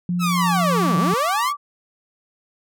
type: tone with vibrato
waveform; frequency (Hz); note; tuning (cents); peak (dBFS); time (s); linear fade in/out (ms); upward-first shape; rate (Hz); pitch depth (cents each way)
sine; 176; F3; +14; -19; 0.09-1.14; 2; square; 4.2; 8
type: linear two-way sweep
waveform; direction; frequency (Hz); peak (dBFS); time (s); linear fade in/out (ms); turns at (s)
sawtooth; down then up; 1337 to 138.4 to 1142; -17; 0.19-1.53; 50; 0.97
type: tone with pitch glide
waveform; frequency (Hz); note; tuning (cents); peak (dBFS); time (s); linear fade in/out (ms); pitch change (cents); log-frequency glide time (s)
sine; 1146 to 1160; D6 to D6; -43 to -22; -21; 0.35-1.57; 50; +21; 0.46-1.17
effects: none